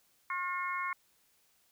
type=harmonic tone with a mistuned harmonic; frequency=360 Hz; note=F#4; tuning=47 cents flat; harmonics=3 / 4 / 5 / 6; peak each=-35 / -41 / -43 / -38 dBFS; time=0.3-0.93 s; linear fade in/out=2 ms; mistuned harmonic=4; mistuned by=-24 cents; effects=white hiss -70 dBFS RMS until 1.71 s